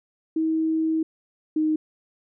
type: tone pair in turn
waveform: sine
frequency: 319.5 / 310.8 Hz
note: D#4 / D#4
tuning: +46 / -2 cents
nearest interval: unison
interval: 48 cents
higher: first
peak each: -20 / -19 dBFS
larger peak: second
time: 0.36-1.03 / 1.56-1.76 s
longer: first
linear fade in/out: 5 ms
effects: none

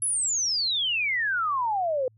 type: exponential sweep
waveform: sine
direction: down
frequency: 11000 to 493.9 Hz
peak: -23 dBFS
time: 0.02-2.08 s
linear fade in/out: 2 ms
effects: added 109 Hz sine -56 dBFS peak until 2.17 s

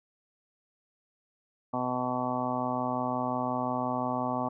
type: harmonic tone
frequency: 125.7 Hz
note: B2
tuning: 31 cents sharp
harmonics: 1 / 2 / 3 / 4 / 5 / 6 / 7 / 8 / 9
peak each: -40 / -33 / -45 / -41 / -35 / -36 / -35 / -41 / -36 dBFS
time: 1.73-4.49 s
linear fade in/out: 10 ms
effects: none

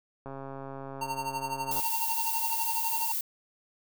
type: click train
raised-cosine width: 1 ms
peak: -27 dBFS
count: 210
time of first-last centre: 0.26-1.797 s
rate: 136 Hz
type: tone with tremolo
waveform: square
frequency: 914 Hz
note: A#5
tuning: 34 cents flat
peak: -29 dBFS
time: 1.01-3.12 s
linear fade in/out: 5 ms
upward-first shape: triangle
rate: 12 Hz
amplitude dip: 90%
type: noise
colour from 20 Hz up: violet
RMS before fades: -31 dBFS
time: 1.71-3.21 s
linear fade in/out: 2 ms
effects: none

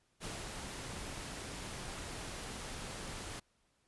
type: noise with ADSR envelope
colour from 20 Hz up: pink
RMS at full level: -42 dBFS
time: 0.2-3.4 s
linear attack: 44 ms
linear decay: 190 ms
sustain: -2 dB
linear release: 10 ms
effects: pink hiss -75 dBFS RMS until 3.87 s + resampled to 24000 Hz

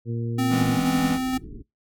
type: harmonic tone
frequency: 116.7 Hz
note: A#2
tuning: 2 cents sharp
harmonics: 1 / 2 / 3 / 4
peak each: -26 / -32 / -36 / -38 dBFS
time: 0.05-0.8 s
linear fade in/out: 50 ms
type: tone with tremolo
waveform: square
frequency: 258.7 Hz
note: C4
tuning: 19 cents flat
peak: -22 dBFS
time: 0.38-1.38 s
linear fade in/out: 10 ms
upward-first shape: square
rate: 2.1 Hz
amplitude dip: 25%
type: chord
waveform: square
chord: C# minor seventh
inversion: first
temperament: equal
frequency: 164.81 / 207.7 / 246.9 / 277.2 Hz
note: E3 / G#3 / B3 / C#4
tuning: 0 / 0 / 0 / 0 cents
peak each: -28 / -32 / -30 / -31 dBFS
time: 0.49-1.19 s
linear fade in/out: 50 ms
type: low-pass noise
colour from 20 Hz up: pink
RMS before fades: -39 dBFS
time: 0.54-1.63 s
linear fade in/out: 20 ms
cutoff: 420 Hz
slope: 96 dB/octave
effects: noise-tail reverb RT60 0.2 s tail -24 dB re dry

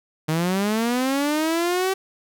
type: linear sweep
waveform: sawtooth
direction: up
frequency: 152.8 to 386.6 Hz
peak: -16 dBFS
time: 0.28-1.94 s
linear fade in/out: 10 ms
effects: none

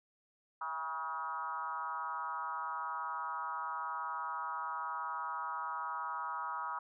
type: tone with frequency modulation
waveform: sine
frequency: 1116 Hz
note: C#6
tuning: 11 cents sharp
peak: -36 dBFS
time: 0.61-6.79 s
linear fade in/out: 5 ms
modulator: 151 Hz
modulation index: 1.7
effects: none

